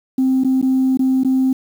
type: tone with dropouts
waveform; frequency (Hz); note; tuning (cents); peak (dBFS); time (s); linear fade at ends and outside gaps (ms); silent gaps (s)
sine; 261.6; C4; 0; -11; 0.18-1.53; 5; 0.437-0.446 / 0.615-0.626 / 0.973-0.992 / 1.235-1.247
effects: tanh soft clip ceiling -9 dBFS + 7-bit